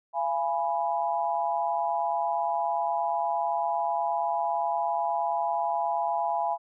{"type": "chord", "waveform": "sine", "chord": "F diminished", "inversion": "none", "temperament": "equal with one note detuned", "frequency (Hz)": [682.5, 830.6, 987.8], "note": ["F5", "Ab5", "Cb6"], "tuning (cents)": [-40, 0, 0], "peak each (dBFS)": [-29, -28, -31], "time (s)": [0.13, 6.58], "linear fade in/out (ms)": 50, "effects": []}